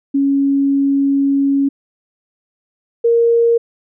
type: tone pair in turn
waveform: sine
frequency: 277.2 / 466.2 Hz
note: C#4 / A#4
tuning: 0 / 0 cents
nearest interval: major sixth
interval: 900 cents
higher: second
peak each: -11 / -9 dBFS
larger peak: second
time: 0.14-1.69 / 3.04-3.58 s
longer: first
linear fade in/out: 10 ms
effects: none